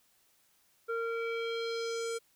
square tone with low-pass filter sweep, 459.9 Hz, A#4, 23 cents flat, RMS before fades -35 dBFS, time 0.88-2.19 s, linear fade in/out 20 ms, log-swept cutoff 1300 to 8900 Hz, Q 2.4, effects white hiss -69 dBFS RMS until 2.35 s

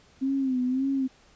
sine tone with vibrato, 261.6 Hz, C4, in tune, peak -23 dBFS, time 0.21-1.08 s, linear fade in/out 20 ms, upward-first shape sine, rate 1.8 Hz, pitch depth 79 cents each way, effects pink hiss -58 dBFS RMS until 1.35 s + resampled to 16000 Hz

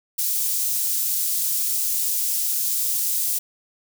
white high-pass noise, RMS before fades -23 dBFS, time 0.18-3.39 s, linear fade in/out 10 ms, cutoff 6600 Hz, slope 12 dB/octave, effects none

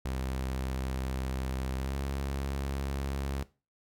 sawtooth tone with pitch glide, 65.41 to 68.46 Hz, C2 to C#2, 0 to -21 cents, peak -28 dBFS, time 0.05-3.43 s, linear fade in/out 5 ms, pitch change +79 cents, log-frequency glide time 1.77-1.96 s, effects noise-tail reverb RT60 0.3 s tail -18 dB re dry

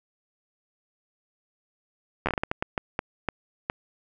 slowing click train, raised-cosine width 0.5 ms, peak -10 dBFS, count 13, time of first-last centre 2.26-3.699 s, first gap 11 ms, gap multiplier 1.39, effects none

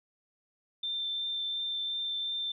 sine tone with vibrato, 3568 Hz, A7, 23 cents sharp, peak -31 dBFS, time 0.83-2.52 s, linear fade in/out 5 ms, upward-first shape triangle, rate 2.8 Hz, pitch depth 10 cents each way, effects none

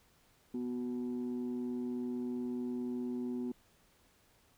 sine tone pair together, 246.9 / 370 Hz, B3 / F#4, 0 / 0 cents, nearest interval perfect fifth, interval 700 cents, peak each -34 / -40 dBFS, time 0.54-3.52 s, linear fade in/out 5 ms, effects tanh soft clip ceiling -31 dBFS + pink hiss -68 dBFS RMS until 4.57 s

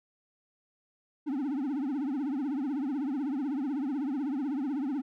triangle tone with vibrato, 277.2 Hz, C#4, in tune, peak -27 dBFS, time 1.26-5.02 s, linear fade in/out 20 ms, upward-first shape triangle, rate 16 Hz, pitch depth 220 cents each way, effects none

